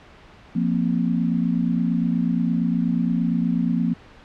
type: chord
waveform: sine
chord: F suspended fourth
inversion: none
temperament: equal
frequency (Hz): 174.61 / 233.1 / 261.6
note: F3 / Bb3 / C4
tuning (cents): 0 / 0 / 0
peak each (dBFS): -22 / -22 / -26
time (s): 0.55-3.94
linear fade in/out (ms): 10
effects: pink hiss -47 dBFS RMS until 4.24 s + low-pass 3000 Hz 12 dB/octave